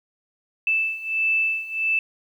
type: beating tone pair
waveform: sine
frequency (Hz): 2637 / 2638.5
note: E7 / E7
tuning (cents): 0 / +1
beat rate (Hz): 1.5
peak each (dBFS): -25 / -22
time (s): 0.67-1.99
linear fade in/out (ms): 2
effects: 9-bit